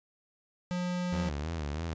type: tone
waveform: square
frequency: 178.7 Hz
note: F3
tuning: 40 cents sharp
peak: -31 dBFS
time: 0.71-1.29 s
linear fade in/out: 0 ms
type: tone with vibrato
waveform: sawtooth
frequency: 77.5 Hz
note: D#2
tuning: 6 cents flat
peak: -29 dBFS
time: 1.12-1.94 s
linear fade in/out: 10 ms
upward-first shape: sine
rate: 3.1 Hz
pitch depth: 140 cents each way
effects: resampled to 16000 Hz